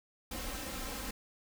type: noise with comb filter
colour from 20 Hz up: pink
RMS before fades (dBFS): -40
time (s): 0.31-1.11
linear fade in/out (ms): 5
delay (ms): 3.8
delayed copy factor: +0.75
effects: none